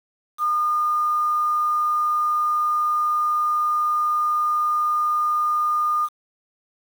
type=tone with quantisation; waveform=sine; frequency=1216 Hz; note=D#6; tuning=40 cents flat; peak=-18 dBFS; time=0.38-6.09 s; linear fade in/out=50 ms; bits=7; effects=none